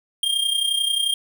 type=tone with amplitude modulation; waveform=square; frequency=3209 Hz; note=G7; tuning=40 cents sharp; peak=-17 dBFS; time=0.23-1.14 s; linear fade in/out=2 ms; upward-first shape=sine; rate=31.3 Hz; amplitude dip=65%; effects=none